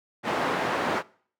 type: band-pass noise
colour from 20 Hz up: white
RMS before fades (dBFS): -27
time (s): 0.23-1.03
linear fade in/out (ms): 50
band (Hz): 200 to 1200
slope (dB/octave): 12
effects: noise-tail reverb RT60 0.5 s tail -22 dB re dry